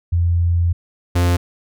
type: tone pair in turn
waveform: sine / 45% pulse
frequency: 85.9 / 87.76 Hz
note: F2 / F2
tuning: -28 / +9 cents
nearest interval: unison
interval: 37 cents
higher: second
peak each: -13 / -13 dBFS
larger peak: neither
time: 0.12-0.73 / 1.15-1.37 s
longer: first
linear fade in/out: 10 ms
effects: none